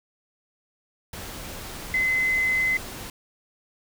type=tone in noise; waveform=sine; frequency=2044 Hz; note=C7; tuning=41 cents flat; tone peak=-20 dBFS; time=1.94-2.77 s; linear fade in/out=2 ms; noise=pink; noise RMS=-37 dBFS; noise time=1.13-3.1 s; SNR=+14 dB; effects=none